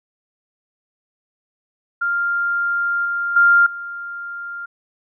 sine tone with level steps, 1396.9 Hz, F6, in tune, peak -17 / -19 / -9 / -27 dBFS, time 2.01-4.66 s, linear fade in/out 10 ms, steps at 3.05 / 3.36 / 3.66 s, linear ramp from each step 5 ms, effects none

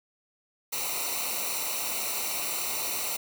white noise with comb filter, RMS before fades -31 dBFS, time 0.72-3.17 s, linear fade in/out 10 ms, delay 0.6 ms, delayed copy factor -0.8, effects none

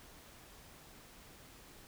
silence, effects pink hiss -57 dBFS RMS until 1.87 s

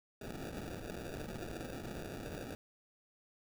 blue noise with sample-and-hold, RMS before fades -44 dBFS, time 0.21-2.55 s, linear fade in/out 5 ms, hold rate 1050 Hz, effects none

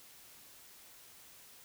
silence, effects white hiss -57 dBFS RMS until 1.64 s

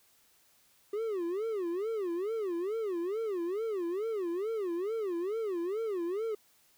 triangle tone with vibrato, 392 Hz, G4, in tune, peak -29 dBFS, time 0.93-6.35 s, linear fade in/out 5 ms, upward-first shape sine, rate 2.3 Hz, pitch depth 260 cents each way, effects white hiss -66 dBFS RMS until 6.77 s

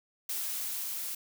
blue noise with level ramp, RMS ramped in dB -34 to -37 dBFS, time 0.29-1.15 s, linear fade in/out 5 ms, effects none

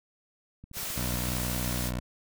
clicks, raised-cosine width 5 ms, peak -33 dBFS, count 11, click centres 0.64 / 0.714 / 0.77 / 0.831 / 0.903 / 1.02 / 1.14 / 1.287 / 1.329 / 1.42 / 1.678 s
white noise, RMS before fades -35 dBFS, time 0.73-1.92 s, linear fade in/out 50 ms
15% pulse tone with vibrato, 61.4 Hz, B1, 9 cents flat, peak -24 dBFS, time 0.96-2 s, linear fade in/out 10 ms, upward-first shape square, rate 3.7 Hz, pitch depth 8 cents each way
effects none

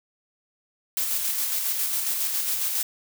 blue noise with tremolo, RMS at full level -25 dBFS, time 0.97-2.83 s, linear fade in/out 2 ms, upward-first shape square, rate 7.3 Hz, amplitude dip 30%, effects none

